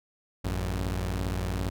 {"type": "tone pair together", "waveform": "sawtooth", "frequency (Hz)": [55, 92.5], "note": ["A1", "F#2"], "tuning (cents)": [0, 0], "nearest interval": "major sixth", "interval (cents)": 900, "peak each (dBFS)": -27, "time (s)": [0.44, 1.7], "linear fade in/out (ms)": 10, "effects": []}